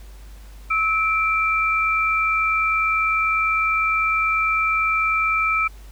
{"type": "tone pair together", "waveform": "sine", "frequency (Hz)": [1300.2, 2349], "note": ["E6", "D7"], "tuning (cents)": [-24, 0], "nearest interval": "minor seventh", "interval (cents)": 1024, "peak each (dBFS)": -20, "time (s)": [0.7, 5.68], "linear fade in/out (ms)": 10, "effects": ["added 50 Hz sine -38 dBFS peak until 5.91 s", "pink hiss -51 dBFS RMS until 5.91 s"]}